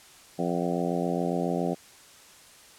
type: harmonic tone with a mistuned harmonic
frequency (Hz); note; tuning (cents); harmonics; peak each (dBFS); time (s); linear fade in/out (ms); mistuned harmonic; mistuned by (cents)
87.31; F2; 0; 2 / 3 / 4 / 5 / 6 / 7 / 8 / 9; -30 / -32 / -33 / -34 / -35 / -35 / -36 / -37; 0.38-1.75; 20; 9; -38
effects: white hiss -52 dBFS RMS until 2.78 s + low-pass 10000 Hz 12 dB/octave